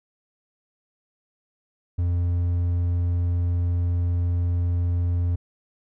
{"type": "tone", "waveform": "triangle", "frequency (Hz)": 87.31, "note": "F2", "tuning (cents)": 0, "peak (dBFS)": -18, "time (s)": [1.98, 5.36], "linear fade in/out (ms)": 10, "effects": []}